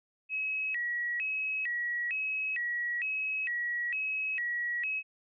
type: tone with vibrato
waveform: sine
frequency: 2217 Hz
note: C#7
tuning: in tune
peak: -30 dBFS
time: 0.29-5.03 s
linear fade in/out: 50 ms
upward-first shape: square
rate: 1.1 Hz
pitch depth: 250 cents each way
effects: none